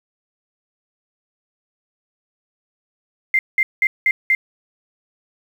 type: tone bursts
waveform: sine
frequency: 2093 Hz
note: C7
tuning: in tune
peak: -12 dBFS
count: 5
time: 3.34-4.35 s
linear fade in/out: 2 ms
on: 50 ms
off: 190 ms
effects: 7-bit